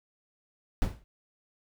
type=noise with exponential decay; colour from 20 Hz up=brown; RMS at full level=-23 dBFS; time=0.82-1.04 s; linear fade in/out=0 ms; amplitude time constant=47 ms; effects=none